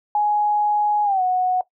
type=tone with pitch glide; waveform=sine; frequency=835 to 735.4 Hz; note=G#5 to F#5; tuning=+9 to -11 cents; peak=-16 dBFS; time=0.15-1.61 s; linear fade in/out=2 ms; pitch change=-220 cents; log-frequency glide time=1.04-1.22 s; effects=noise-tail reverb RT60 0.1 s tail -17 dB re dry